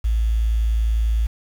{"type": "tone with quantisation", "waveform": "sine", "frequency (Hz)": 55.5, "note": "A1", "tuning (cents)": 16, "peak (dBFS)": -16, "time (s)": [0.04, 1.27], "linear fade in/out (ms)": 10, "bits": 7, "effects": []}